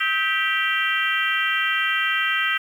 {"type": "harmonic tone with a mistuned harmonic", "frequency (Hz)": 392, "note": "G4", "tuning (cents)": 0, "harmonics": [3, 4, 5, 6, 7, 8], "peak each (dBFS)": [-27, -25, -24, -29, -28, -28], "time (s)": [0, 2.58], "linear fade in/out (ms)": 10, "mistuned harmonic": 3, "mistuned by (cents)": 150, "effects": ["8-bit"]}